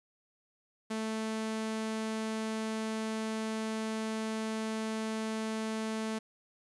sawtooth tone, 220 Hz, A3, in tune, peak -29 dBFS, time 0.9-6.19 s, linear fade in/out 10 ms, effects resampled to 24000 Hz + 10-bit

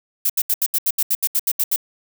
violet noise bursts, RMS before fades -18 dBFS, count 13, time 0.25-1.761 s, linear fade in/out 5 ms, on 47 ms, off 75 ms, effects none

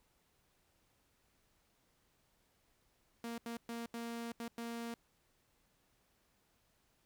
sawtooth tone bursts at uneven times, 233.1 Hz, A#3, in tune, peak -37 dBFS, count 6, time 3.24-3.38 / 3.46-3.57 / 3.69-3.86 / 3.94-4.32 / 4.4-4.48 / 4.58-4.94 s, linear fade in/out 2 ms, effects pink hiss -75 dBFS RMS until 7.05 s

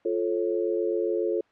sine chord, F augmented, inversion none, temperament just, 349.2 / 436.5 / 545.7 Hz, F4 / A4 / C#5, 0 / -14 / -27 cents, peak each -27 / -27 / -31 dBFS, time 0.05-1.41 s, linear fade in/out 5 ms, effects white hiss -63 dBFS RMS until 1.51 s + low-pass 2000 Hz 12 dB/octave

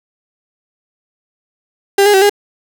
35% pulse tone with pitch steps, 397.3 / 412.6 / 383.8 / 408.8 Hz, G4 / G#4 / G4 / G#4, +23 / -11 / -37 / -27 cents, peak -5 dBFS, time 1.98-2.296 s, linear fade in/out 5 ms, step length 79 ms, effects none

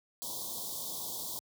white band-stop noise, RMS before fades -39 dBFS, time 0.22-1.39 s, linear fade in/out 0 ms, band 1100 to 3300 Hz, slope 96 dB/octave, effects high-pass 80 Hz 12 dB/octave

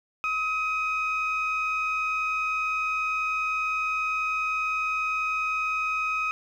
sine tone pair together, 1273 / 2511 Hz, D#6 / D#7, +39 / +15 cents, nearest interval octave, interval 1176 cents, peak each -26 dBFS, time 0.24-6.31 s, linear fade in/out 0 ms, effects tanh soft clip ceiling -20 dBFS + 10-bit

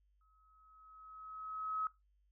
sine tone with exponential growth, 1280 Hz, D#6, 49 cents sharp, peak -33 dBFS, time 0.21-1.87 s, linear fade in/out 2 ms, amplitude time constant 360 ms, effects noise-tail reverb RT60 0.2 s tail -19 dB re dry + added 50 Hz sine -70 dBFS peak until 2.31 s

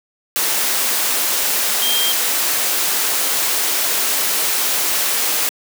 sine tone in noise, 3191 Hz, G7, 30 cents sharp, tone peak -18 dBFS, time 1.82-2.12 s, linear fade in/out 0 ms, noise white, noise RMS -18 dBFS, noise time 0.36-5.49 s, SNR -3 dB, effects high-pass 300 Hz 12 dB/octave

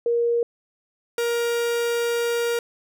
sine / 45% pulse tone pair in turn, 471.1 / 471.1 Hz, A#4 / A#4, +18 / +18 cents, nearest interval unison, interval 0 cents, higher neither, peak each -18 / -21 dBFS, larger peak first, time 0.06-0.43 / 1.18-2.59 s, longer second, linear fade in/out 2 ms, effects none

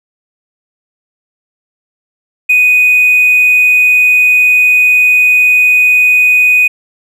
triangle tone with hard clipping, 2489 Hz, D#7, in tune, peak -5 dBFS, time 2.49-6.68 s, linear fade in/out 10 ms, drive 4 dB, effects none

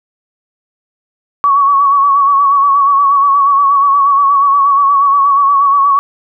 sine tone with vibrato, 1121 Hz, C#6, 19 cents sharp, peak -6 dBFS, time 1.44-5.99 s, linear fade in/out 0 ms, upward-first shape sine, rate 8.4 Hz, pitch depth 44 cents each way, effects none

